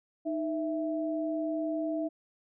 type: tone pair together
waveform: sine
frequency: 311.1 / 659.3 Hz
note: D#4 / E5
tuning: 0 / 0 cents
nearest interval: octave + minor second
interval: 1300 cents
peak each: -31 / -33 dBFS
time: 0.25-2.09 s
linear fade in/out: 20 ms
effects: none